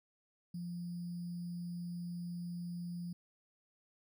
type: tone with sample-and-hold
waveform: sine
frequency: 174 Hz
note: F3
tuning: 6 cents flat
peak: -39 dBFS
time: 0.54-3.13 s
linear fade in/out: 5 ms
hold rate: 4900 Hz
effects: none